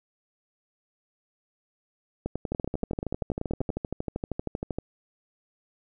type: two click trains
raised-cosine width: 2 ms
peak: -16 / -16 dBFS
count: 30 / 16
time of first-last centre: 2.52-4.786 / 2.26-3.702 s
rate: 12.8 / 10.4 Hz
effects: none